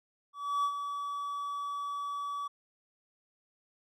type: tone with ADSR envelope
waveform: triangle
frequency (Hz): 1144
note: D6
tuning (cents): -46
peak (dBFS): -24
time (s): 0.33-2.48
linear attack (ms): 310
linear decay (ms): 72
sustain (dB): -8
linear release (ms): 11
effects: none